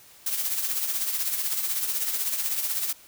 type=noise with tremolo; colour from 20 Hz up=blue; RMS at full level=-25 dBFS; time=0.26-2.93 s; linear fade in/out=5 ms; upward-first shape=triangle; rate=16 Hz; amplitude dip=60%; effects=white hiss -52 dBFS RMS until 3.07 s